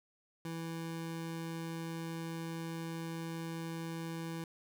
25% pulse tone, 164.81 Hz, E3, in tune, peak -35 dBFS, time 0.45-4.44 s, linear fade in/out 2 ms, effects none

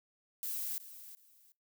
violet noise with echo, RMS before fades -38 dBFS, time 0.43-0.78 s, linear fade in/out 0 ms, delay 370 ms, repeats 2, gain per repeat -13 dB, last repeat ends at 1.52 s, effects noise-tail reverb RT60 0.2 s tail -21 dB re dry

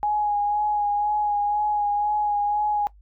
sine tone with vibrato, 830.6 Hz, G#5, in tune, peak -20 dBFS, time 0.03-2.87 s, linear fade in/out 0 ms, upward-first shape sine, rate 2 Hz, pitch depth 21 cents each way, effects noise-tail reverb RT60 0.1 s tail -18 dB re dry + added 50 Hz sine -48 dBFS peak until 3.01 s

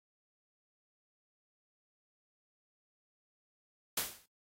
white noise with exponential decay, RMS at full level -30 dBFS, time 3.97-4.26 s, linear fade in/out 5 ms, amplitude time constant 63 ms, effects AAC 48 kbps

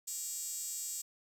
5% pulse tone with high-pass filter, 471.7 Hz, A#4, 20 cents sharp, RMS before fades -40 dBFS, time 0.07-1.02 s, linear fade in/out 10 ms, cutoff 8100 Hz, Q 8, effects none

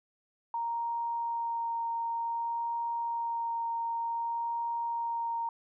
sine tone with vibrato, 930 Hz, A#5, 4 cents flat, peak -30 dBFS, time 0.54-5.49 s, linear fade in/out 2 ms, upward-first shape sine, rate 0.54 Hz, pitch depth 8 cents each way, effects none

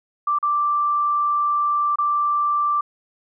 sine tone with dropouts, 1174.7 Hz, D6, in tune, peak -17 dBFS, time 0.27-2.81 s, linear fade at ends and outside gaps 5 ms, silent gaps 0.387-0.427 / 1.958-1.985 s, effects none

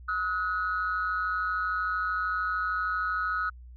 sine tone pair together, 1279 / 1465.9 Hz, D#6 / F#6, +47 / -17 cents, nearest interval major second, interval 236 cents, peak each -28 / -29 dBFS, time 0.08-3.5 s, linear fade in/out 10 ms, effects tanh soft clip ceiling -20 dBFS + added 61 Hz sine -44 dBFS peak until 3.76 s

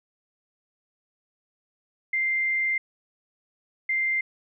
sine tone bursts at uneven times, 2093 Hz, C7, in tune, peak -22 dBFS, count 2, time 2.13-2.78 / 3.89-4.21 s, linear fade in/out 5 ms, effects none

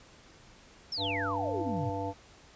sine exponential sweep, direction down, 5588 to 103.83 Hz, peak -32 dBFS, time 0.92-1.9 s, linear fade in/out 5 ms
harmonic tone, 98 Hz, G2, in tune, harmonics 1 / 3 / 5 / 7 / 9, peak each -38 / -38 / -38 / -38 / -38 dBFS, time 0.97-2.14 s, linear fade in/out 50 ms
effects pink hiss -56 dBFS RMS until 2.55 s + resampled to 16000 Hz

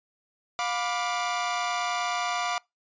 sawtooth chord, B diminished, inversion second, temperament equal with one note detuned, 710.7 / 987.8 / 1174.7 Hz, F5 / B5 / D6, +30 / 0 / 0 cents, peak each -26 / -30 / -27 dBFS, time 0.59-2.58 s, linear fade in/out 0 ms, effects noise-tail reverb RT60 0.2 s tail -25 dB re dry + resampled to 16000 Hz

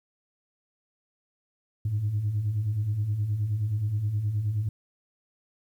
sine beating tone pair, 98 / 107.5 Hz, G2 / A2, 0 / -40 cents, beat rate 9.5 Hz, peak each -32 / -24 dBFS, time 1.85-4.69 s, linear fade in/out 5 ms, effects tanh soft clip ceiling -20 dBFS + 10-bit

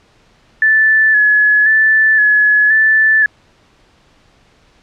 sine tone with vibrato, 1727 Hz, A6, 33 cents flat, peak -7 dBFS, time 0.62-3.26 s, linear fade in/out 2 ms, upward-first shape square, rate 0.96 Hz, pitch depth 28 cents each way, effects pink hiss -51 dBFS RMS until 4.82 s + low-pass 5000 Hz 12 dB/octave

